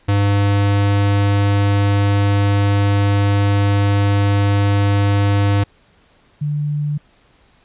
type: tone pair in turn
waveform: square / sine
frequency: 100.8 / 147.59 Hz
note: G2 / D3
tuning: +49 / +9 cents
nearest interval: perfect fifth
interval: 660 cents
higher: second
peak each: -13 / -17 dBFS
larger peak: first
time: 0.08-5.64 / 6.41-6.98 s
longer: first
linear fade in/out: 10 ms
effects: pink hiss -54 dBFS RMS until 7.64 s + resampled to 8000 Hz